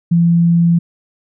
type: tone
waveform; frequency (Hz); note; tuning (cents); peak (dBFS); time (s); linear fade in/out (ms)
sine; 169.8; F3; -48; -8; 0.11-0.79; 10
effects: none

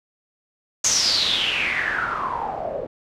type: noise with low-pass filter sweep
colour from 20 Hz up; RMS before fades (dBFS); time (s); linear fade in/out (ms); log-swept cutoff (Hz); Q
white; -23; 0.84-2.87; 5; 6600 to 500; 8
effects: none

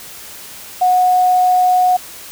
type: tone with quantisation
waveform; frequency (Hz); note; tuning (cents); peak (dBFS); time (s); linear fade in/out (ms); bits
sine; 731; F#5; -21; -9; 0.81-1.97; 10; 6
effects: white hiss -34 dBFS RMS until 2.31 s

